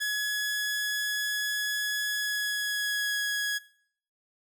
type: tone with pitch glide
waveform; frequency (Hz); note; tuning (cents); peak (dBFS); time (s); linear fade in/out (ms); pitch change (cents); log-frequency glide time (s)
sawtooth; 1688 to 1668.6; G#6 to G#6; +28 to +8; -24; 0-3.59; 20; -20; 2.08-3.2
effects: noise-tail reverb RT60 0.6 s tail -20 dB re dry